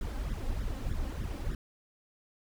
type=noise with flanger; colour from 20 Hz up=brown; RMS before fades=-34 dBFS; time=0.01-1.55 s; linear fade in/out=2 ms; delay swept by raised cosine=0.55 to 3.85 ms; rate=3.3 Hz; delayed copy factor=+0.85; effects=none